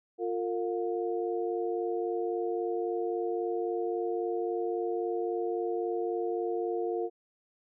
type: tone cluster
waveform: sine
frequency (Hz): 351.8 / 455.5 / 713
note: F4 / A#4 / F5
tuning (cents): +13 / -40 / +36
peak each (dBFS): -32 / -32 / -38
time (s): 0.18-7.1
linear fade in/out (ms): 50
effects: none